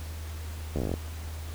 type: slowing click train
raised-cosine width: 2 ms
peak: -17 dBFS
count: 11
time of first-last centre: 0.76-0.94 s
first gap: 13 ms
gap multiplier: 1.07
effects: added 79 Hz sine -35 dBFS peak until 1.54 s + pink hiss -46 dBFS RMS until 1.54 s